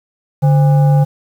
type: tone with frequency modulation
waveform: sine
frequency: 145.1 Hz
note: D3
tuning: 21 cents flat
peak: -7 dBFS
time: 0.42-1.05 s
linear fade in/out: 20 ms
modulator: 667 Hz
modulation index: 0.39
effects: 7-bit